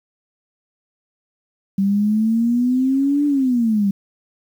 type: exponential two-way sweep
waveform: sine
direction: up then down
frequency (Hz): 193.5 to 293.7 to 193.5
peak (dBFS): -14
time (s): 1.78-3.91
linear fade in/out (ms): 5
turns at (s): 3.26
effects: 8-bit